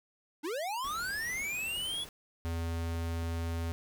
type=linear sweep; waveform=square; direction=up; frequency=277.7 to 3428 Hz; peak=-34 dBFS; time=0.43-2.05 s; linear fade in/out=20 ms
type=noise; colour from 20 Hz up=pink; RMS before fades=-49 dBFS; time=0.84-2.09 s; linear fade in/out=2 ms
type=clicks; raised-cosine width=2 ms; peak=-39 dBFS; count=3; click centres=1.939 / 2.95 / 3.227 s
type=tone; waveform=square; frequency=83.3 Hz; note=E2; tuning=19 cents sharp; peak=-33 dBFS; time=2.45-3.72 s; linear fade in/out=0 ms
effects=none